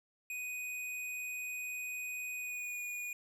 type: tone with pitch glide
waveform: square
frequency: 2491 to 2451 Hz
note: D#7 to D#7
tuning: +1 to -27 cents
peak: -39 dBFS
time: 0.3-3.13 s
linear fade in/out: 2 ms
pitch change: -28 cents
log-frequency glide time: 2.35-2.81 s
effects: none